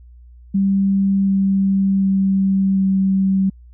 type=tone with pitch steps; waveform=sine; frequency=195.7 / 194.57 / 193.45 / 192.34 Hz; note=G3 / G3 / G3 / G3; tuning=-3 / -13 / -23 / -33 cents; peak=-13 dBFS; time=0.54-3.5 s; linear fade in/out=10 ms; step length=740 ms; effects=added 60 Hz sine -40 dBFS peak until 3.73 s